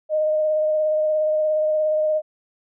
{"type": "tone with vibrato", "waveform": "sine", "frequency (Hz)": 617, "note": "D#5", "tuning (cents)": -15, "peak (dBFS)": -17, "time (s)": [0.09, 2.22], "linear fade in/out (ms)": 50, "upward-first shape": "sine", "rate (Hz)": 17, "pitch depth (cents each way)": 15, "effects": []}